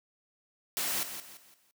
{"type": "noise with echo", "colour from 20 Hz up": "white", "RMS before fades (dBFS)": -32, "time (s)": [0.77, 1.03], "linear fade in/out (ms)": 0, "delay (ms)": 170, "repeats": 4, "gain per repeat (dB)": -9, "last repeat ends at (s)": 1.71, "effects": ["noise-tail reverb RT60 0.1 s tail -24 dB re dry", "high-pass 150 Hz 12 dB/octave"]}